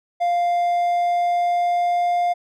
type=tone with pitch glide; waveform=triangle; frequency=698.5 to 703.4 Hz; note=F5 to F5; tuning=0 to +12 cents; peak=-15 dBFS; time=0.2-2.34 s; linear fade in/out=20 ms; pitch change=+12 cents; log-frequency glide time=0.31-2.19 s; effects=none